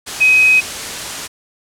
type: tone in noise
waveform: sine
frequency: 2527 Hz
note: D#7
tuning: 26 cents sharp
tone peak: -7 dBFS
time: 0.2-0.61 s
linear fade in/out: 20 ms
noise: white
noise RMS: -24 dBFS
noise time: 0.06-1.28 s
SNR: +14 dB
effects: low-pass 9000 Hz 12 dB/octave